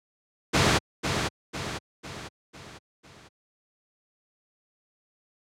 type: noise with echo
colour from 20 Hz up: pink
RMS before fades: -20 dBFS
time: 0.53-0.79 s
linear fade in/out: 20 ms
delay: 500 ms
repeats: 5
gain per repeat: -6 dB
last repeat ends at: 3.29 s
effects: high-pass 80 Hz 12 dB/octave + low-pass 6000 Hz 12 dB/octave